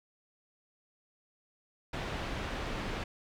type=low-pass noise; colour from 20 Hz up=pink; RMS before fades=-37 dBFS; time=1.93-3.04 s; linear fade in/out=5 ms; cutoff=3200 Hz; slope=12 dB/octave; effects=none